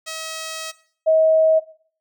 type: tone pair in turn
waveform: 5% pulse / sine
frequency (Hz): 640 / 636.8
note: D#5 / D#5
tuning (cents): +49 / +40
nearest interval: unison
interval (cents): 9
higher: first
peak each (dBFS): -17 / -12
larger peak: second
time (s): 0.06-0.72 / 1.06-1.6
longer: first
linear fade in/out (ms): 20
effects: noise-tail reverb RT60 0.5 s tail -17 dB re dry